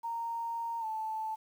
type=tone with pitch glide; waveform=sine; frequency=926 to 876.6 Hz; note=A#5 to A5; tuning=-12 to -7 cents; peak=-33 dBFS; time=0.03-1.36 s; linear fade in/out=20 ms; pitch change=-95 cents; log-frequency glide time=0.8-0.85 s; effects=10-bit